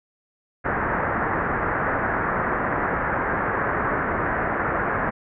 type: low-pass noise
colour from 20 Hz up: white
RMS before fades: -24 dBFS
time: 0.64-5.11 s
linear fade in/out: 20 ms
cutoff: 1800 Hz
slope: 48 dB/octave
effects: none